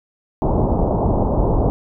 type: low-pass noise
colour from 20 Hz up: pink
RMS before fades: -17 dBFS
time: 0.42-1.7 s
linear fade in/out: 0 ms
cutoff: 940 Hz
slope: 48 dB/octave
effects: none